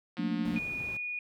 click train, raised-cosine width 0.3 ms, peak -29 dBFS, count 76, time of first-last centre 0.17-0.587 s, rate 180 Hz
sine chord, Bb major seventh, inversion second, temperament equal with one note detuned, 177.46 / 220 / 233.1 / 293.7 Hz, F3 / A3 / Bb3 / D4, +28 / 0 / 0 / 0 cents, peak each -34 dBFS, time 0.18-0.59 s, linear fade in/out 10 ms
brown noise, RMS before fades -40 dBFS, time 0.45-0.97 s, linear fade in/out 2 ms
sine tone, 2455 Hz, D#7, 24 cents flat, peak -33 dBFS, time 0.56-1.19 s, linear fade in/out 2 ms
effects high-pass 100 Hz 12 dB/octave

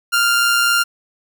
sawtooth tone with amplitude modulation, 1396.9 Hz, F6, in tune, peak -8 dBFS, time 0.12-0.84 s, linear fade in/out 20 ms, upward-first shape sine, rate 124 Hz, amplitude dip 30%, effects none

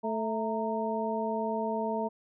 harmonic tone with a mistuned harmonic, 220 Hz, A3, in tune, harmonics 1 / 2 / 3 / 4, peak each -34 / -34 / -34 / -34 dBFS, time 0.03-2.09 s, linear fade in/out 20 ms, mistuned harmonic 4, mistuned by +81 cents, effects none

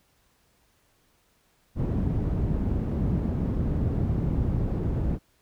white low-pass noise, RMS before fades -26 dBFS, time 1.75-5.19 s, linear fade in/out 50 ms, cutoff 160 Hz, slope 12 dB/octave, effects pink hiss -66 dBFS RMS until 5.41 s

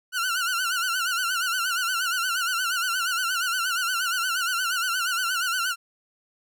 sawtooth tone with vibrato, 1434 Hz, F6, 45 cents sharp, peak -20 dBFS, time 0.12-5.76 s, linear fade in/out 50 ms, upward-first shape sine, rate 8.5 Hz, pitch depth 110 cents each way, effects none

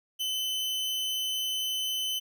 40% pulse tone, 3037 Hz, F#7, 44 cents sharp, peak -28 dBFS, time 0.19-2.2 s, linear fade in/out 20 ms, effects none

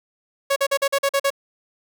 sawtooth tone bursts, 554.4 Hz, C#5, in tune, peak -13 dBFS, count 8, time 0.5-1.304 s, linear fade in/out 10 ms, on 62 ms, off 44 ms, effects none

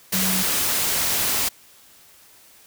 sine tone in noise, 188.1 Hz, F#3, 29 cents sharp, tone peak -25 dBFS, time 0.13-0.43 s, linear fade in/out 10 ms, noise white, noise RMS -22 dBFS, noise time 0.12-1.49 s, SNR -6 dB, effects white hiss -51 dBFS RMS until 2.66 s

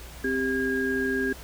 sine tone cluster, 262.2 / 395.1 / 1630 Hz, C4 / G4 / G#6, +4 / +14 / -33 cents, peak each -28 dBFS, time 0.24-1.33 s, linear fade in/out 5 ms, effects added 60 Hz sine -43 dBFS peak until 1.43 s + pink hiss -45 dBFS RMS until 1.43 s

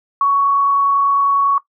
sine tone with frequency modulation, 1117 Hz, C#6, 13 cents sharp, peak -11 dBFS, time 0.21-1.58 s, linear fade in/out 2 ms, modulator 30 Hz, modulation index 0.22, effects noise-tail reverb RT60 0.1 s tail -17 dB re dry

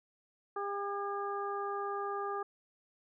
harmonic tone with a mistuned harmonic, 401.8 Hz, G4, 43 cents sharp, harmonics 1 / 2 / 3 / 4, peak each -38 / -40 / -38 / -49 dBFS, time 0.56-2.43 s, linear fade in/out 5 ms, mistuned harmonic 4, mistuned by +35 cents, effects none

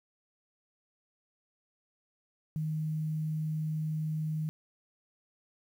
sine tone with quantisation, 155.56 Hz, D#3, in tune, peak -30 dBFS, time 2.56-4.49 s, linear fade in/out 0 ms, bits 10, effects none

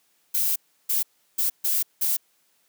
violet noise bursts at uneven times, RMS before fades -23 dBFS, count 5, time 0.34-0.56 / 0.89-1.03 / 1.38-1.5 / 1.64-1.83 / 2.01-2.17 s, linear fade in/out 10 ms, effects white hiss -66 dBFS RMS until 2.68 s + high-pass 150 Hz 12 dB/octave

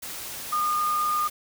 sine tone in noise, 1219 Hz, D#6, 36 cents flat, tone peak -22 dBFS, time 0.52-1.28 s, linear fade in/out 10 ms, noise white, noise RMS -36 dBFS, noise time 0.02-1.3 s, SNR +11 dB, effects none

